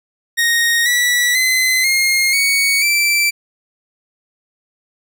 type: tone with pitch steps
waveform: sawtooth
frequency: 1864.7 / 1950.6 / 2041 / 2135 / 2233 / 2336 Hz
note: A#6 / B6 / C7 / C7 / C#7 / D7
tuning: 0 / -22 / -44 / +34 / +12 / -10 cents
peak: -9 dBFS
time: 0.37-3.31 s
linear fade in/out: 20 ms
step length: 490 ms
effects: none